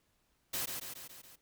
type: noise with echo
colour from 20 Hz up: white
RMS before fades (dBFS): -36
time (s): 0.53-0.66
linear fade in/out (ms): 10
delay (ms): 140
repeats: 5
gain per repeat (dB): -4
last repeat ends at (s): 1.36
effects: pink hiss -75 dBFS RMS until 1.41 s